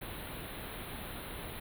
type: band-stop noise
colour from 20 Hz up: pink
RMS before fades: -43 dBFS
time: 0.01-1.6 s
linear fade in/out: 10 ms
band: 4100 to 9400 Hz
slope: 96 dB/octave
effects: none

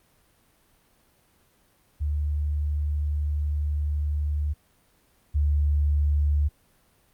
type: tone pair in turn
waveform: sine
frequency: 74 / 73.32 Hz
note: D2 / D2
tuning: +14 / -2 cents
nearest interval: unison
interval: 16 cents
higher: first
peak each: -23 / -19 dBFS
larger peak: second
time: 2-4.54 / 5.34-6.49 s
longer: first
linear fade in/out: 20 ms
effects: pink hiss -63 dBFS RMS until 7.13 s + Opus 32 kbps

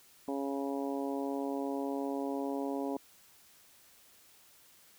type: harmonic tone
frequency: 138.59 Hz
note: C#3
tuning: in tune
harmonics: 2 / 3 / 4 / 5 / 6 / 7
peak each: -35 / -39 / -41 / -43 / -45 / -46 dBFS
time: 0.28-2.97 s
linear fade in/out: 2 ms
effects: white hiss -61 dBFS RMS until 4.98 s

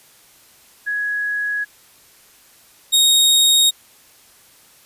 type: tone pair in turn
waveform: sine / sawtooth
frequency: 1671 / 3744 Hz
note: G#6 / A#7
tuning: +10 / +7 cents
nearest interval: octave + major second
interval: 1397 cents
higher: second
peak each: -19 / -8 dBFS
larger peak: second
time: 0.86-1.65 / 2.92-3.71 s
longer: neither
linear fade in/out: 20 ms
effects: white hiss -50 dBFS RMS until 4.85 s + resampled to 32000 Hz

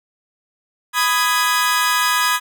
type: chord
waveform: sawtooth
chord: G# minor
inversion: first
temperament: equal with one note detuned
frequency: 994.6 / 1244.5 / 1661.2 Hz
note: B5 / D#6 / G#6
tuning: +12 / 0 / 0 cents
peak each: -16 dBFS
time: 0.93-2.4 s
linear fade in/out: 50 ms
effects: none

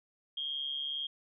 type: tone with amplitude modulation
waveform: sine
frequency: 3240 Hz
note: G#7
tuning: 43 cents flat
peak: -31 dBFS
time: 0.37-1.07 s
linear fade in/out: 5 ms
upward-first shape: sine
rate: 142 Hz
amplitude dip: 60%
effects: none

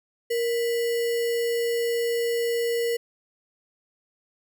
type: tone with sample-and-hold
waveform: sine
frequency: 468.3 Hz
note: A#4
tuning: 8 cents sharp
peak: -22 dBFS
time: 0.3-2.97 s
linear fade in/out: 10 ms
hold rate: 2450 Hz
effects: none

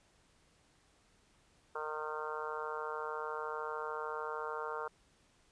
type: harmonic tone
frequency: 153.5 Hz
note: D#3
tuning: 23 cents flat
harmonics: 3 / 4 / 5 / 6 / 7 / 8 / 9 / 10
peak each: -42 / -48 / -50 / -44 / -45 / -46 / -44 / -54 dBFS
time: 1.75-4.88 s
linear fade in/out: 5 ms
effects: pink hiss -69 dBFS RMS until 5.51 s + resampled to 22050 Hz

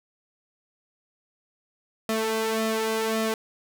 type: tone with flanger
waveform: sawtooth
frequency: 221.5 Hz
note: A3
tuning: 12 cents sharp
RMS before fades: -26 dBFS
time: 2.09-3.34 s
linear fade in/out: 2 ms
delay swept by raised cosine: 1.6 to 2.56 ms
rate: 1.8 Hz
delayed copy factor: +0.75
effects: none

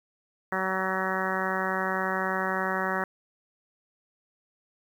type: harmonic tone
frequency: 188.7 Hz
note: F#3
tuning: 34 cents sharp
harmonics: 1 / 2 / 3 / 4 / 5 / 6 / 7 / 8 / 9 / 10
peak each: -35 / -35 / -35 / -35 / -35 / -35 / -35 / -35 / -35 / -35 dBFS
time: 0.52-3.04 s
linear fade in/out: 2 ms
effects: 9-bit

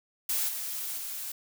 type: noise with level steps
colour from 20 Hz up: blue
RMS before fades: -29 / -35 / -37 dBFS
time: 0.29-1.32 s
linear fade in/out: 5 ms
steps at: 0.48 / 0.97 s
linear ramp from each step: 10 ms
effects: none

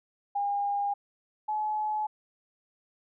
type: tone pair in turn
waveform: sine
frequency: 809 / 853.1 Hz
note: G#5 / G#5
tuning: -46 / +46 cents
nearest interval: minor second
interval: 92 cents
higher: second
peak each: -26 / -27 dBFS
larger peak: first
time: 0.35-0.94 / 1.48-2.07 s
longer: neither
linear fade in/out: 10 ms
effects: none

